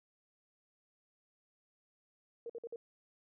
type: tone bursts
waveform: sine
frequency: 466.2 Hz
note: A#4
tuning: in tune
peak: -40 dBFS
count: 4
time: 2.46-2.76 s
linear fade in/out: 2 ms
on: 36 ms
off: 52 ms
effects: none